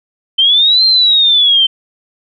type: linear two-way sweep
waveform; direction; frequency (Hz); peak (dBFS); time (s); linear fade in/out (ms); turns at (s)
sine; up then down; 3087 to 4186 to 3089; -6; 0.38-1.67; 10; 0.85
effects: none